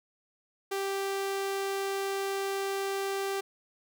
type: tone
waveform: sawtooth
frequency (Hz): 392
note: G4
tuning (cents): 0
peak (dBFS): -26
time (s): 0.71-3.41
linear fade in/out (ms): 10
effects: none